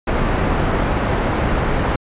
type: low-pass noise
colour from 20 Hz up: pink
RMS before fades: -18 dBFS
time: 0.07-1.96 s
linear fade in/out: 5 ms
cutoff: 1600 Hz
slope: 12 dB/octave
effects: resampled to 8000 Hz